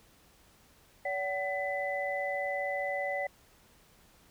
sine tone cluster, 570 / 755 / 2004 Hz, C#5 / F#5 / B6, +48 / +35 / +25 cents, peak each -34 / -36 / -35 dBFS, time 1.05-3.27 s, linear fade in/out 5 ms, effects pink hiss -62 dBFS RMS until 4.3 s

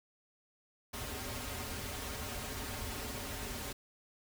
pink noise with comb filter, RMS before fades -41 dBFS, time 0.93-3.73 s, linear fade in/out 10 ms, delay 6 ms, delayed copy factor -0.85, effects none

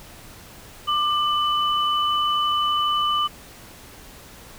sine tone pair together, 1188 / 2994 Hz, D6 / F#7, +20 / +20 cents, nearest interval octave + major third, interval 1600 cents, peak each -20 / -24 dBFS, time 0.87-3.28 s, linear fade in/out 20 ms, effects pink hiss -44 dBFS RMS until 4.58 s

